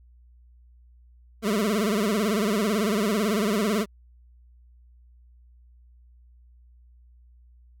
25% pulse tone with vibrato, 210 Hz, G#3, 19 cents sharp, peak -18 dBFS, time 1.42-3.86 s, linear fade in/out 50 ms, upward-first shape sine, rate 18 Hz, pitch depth 140 cents each way, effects added 60 Hz sine -51 dBFS peak until 7.8 s

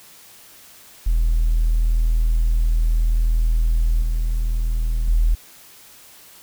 triangle tone with level steps, 40.39 Hz, E1, 35 cents flat, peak -11 / -15 / -9 dBFS, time 1.06-5.35 s, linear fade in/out 10 ms, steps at 4.02 / 5.08 s, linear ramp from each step 2 ms, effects tanh soft clip ceiling -11 dBFS + white hiss -46 dBFS RMS until 6.42 s

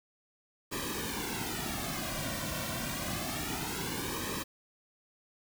pink noise with flanger, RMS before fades -36 dBFS, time 0.71-4.44 s, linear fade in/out 20 ms, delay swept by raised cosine 1.4 to 2.4 ms, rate 0.27 Hz, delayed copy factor -0.8, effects none

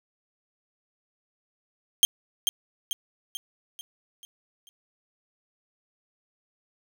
sawtooth tone with echo, 3183 Hz, G7, 26 cents sharp, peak -11 dBFS, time 2.03-2.05 s, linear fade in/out 0 ms, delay 440 ms, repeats 6, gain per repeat -6 dB, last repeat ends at 4.69 s, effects none

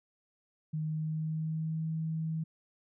sine tone with pitch glide, 155.56 to 160.03 Hz, D#3 to D#3, 0 to +49 cents, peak -31 dBFS, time 0.73-2.44 s, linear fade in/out 10 ms, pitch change +49 cents, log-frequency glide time 0.83-1.87 s, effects none

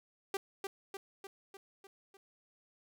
sawtooth tone with echo, 392 Hz, G4, in tune, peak -29 dBFS, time 0.34-0.37 s, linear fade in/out 2 ms, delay 300 ms, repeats 6, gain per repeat -4 dB, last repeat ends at 2.17 s, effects none

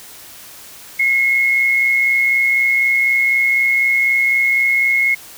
sine tone pair together, 2042 / 2166 Hz, C7 / C#7, -43 / -41 cents, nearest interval minor second, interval 102 cents, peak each -23 / -12 dBFS, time 0.99-5.15 s, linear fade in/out 10 ms, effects white hiss -38 dBFS RMS until 5.37 s

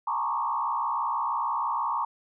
sine tone with frequency modulation, 1016 Hz, B5, 49 cents sharp, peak -25 dBFS, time 0.07-2.05 s, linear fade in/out 5 ms, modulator 63.1 Hz, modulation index 2.4, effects none

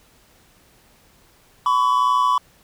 triangle tone pair together, 1006 / 1128 Hz, B5 / C#6, +32 / +30 cents, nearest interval major second, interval 198 cents, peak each -16 dBFS, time 1.66-2.38 s, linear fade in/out 2 ms, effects pink hiss -55 dBFS RMS until 2.63 s

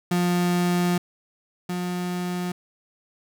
35% pulse tone pair in turn, 176.7 / 178.65 Hz, F3 / F3, +21 / +40 cents, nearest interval unison, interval 19 cents, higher second, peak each -18 / -24 dBFS, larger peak first, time 0.11-0.98 / 1.69-2.52 s, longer first, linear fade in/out 5 ms, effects none

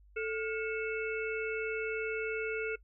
harmonic tone with a mistuned harmonic, 440 Hz, A4, in tune, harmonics 1 / 3 / 5 / 6, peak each -34 / -39 / -41 / -42 dBFS, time 0.16-2.76 s, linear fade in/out 10 ms, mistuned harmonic 3, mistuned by +130 cents, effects noise-tail reverb RT60 0.1 s tail -23 dB re dry + added 50 Hz sine -57 dBFS peak until 2.83 s

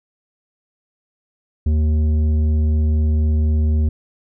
sine tone with tanh clipping, 77 Hz, D#2, 17 cents flat, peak -15 dBFS, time 1.66-3.89 s, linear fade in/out 5 ms, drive 9 dB, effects none

